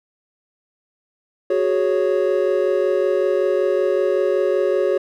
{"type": "chord", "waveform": "triangle", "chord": "F# suspended second", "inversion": "none", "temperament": "equal", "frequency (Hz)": [370, 415.3, 554.4], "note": ["F#4", "G#4", "C#5"], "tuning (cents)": [0, 0, 0], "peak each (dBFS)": [-18, -19, -18], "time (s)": [1.5, 4.98], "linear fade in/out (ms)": 5, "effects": []}